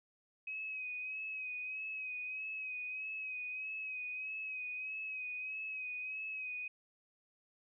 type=tone with vibrato; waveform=sine; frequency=2535 Hz; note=D#7; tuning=32 cents sharp; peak=-39 dBFS; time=0.47-6.68 s; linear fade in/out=5 ms; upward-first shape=sine; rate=1.6 Hz; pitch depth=38 cents each way; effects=none